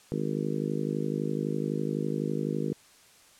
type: harmonic tone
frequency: 51.91 Hz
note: G#1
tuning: in tune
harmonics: 3 / 4 / 5 / 6 / 7 / 8 / 9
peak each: -33 / -34 / -35 / -36 / -36 / -37 / -38 dBFS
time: 0.12-2.73 s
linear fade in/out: 0 ms
effects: white hiss -57 dBFS RMS until 3.39 s + low-pass 10000 Hz 12 dB/octave